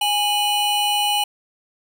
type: tone pair together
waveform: square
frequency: 827 / 2960 Hz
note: G#5 / F#7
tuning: -8 / 0 cents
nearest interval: octave + minor seventh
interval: 2208 cents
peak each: -21 dBFS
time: 0.01-1.24 s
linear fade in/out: 5 ms
effects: none